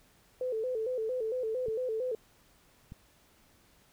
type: tone with vibrato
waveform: sine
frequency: 473.4 Hz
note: A#4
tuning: 27 cents sharp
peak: -30 dBFS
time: 0.41-2.15 s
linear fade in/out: 2 ms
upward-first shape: square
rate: 4.4 Hz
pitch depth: 120 cents each way
type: clicks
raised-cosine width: 5 ms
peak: -32 dBFS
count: 2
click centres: 1.684 / 2.921 s
effects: pink hiss -64 dBFS RMS until 3.92 s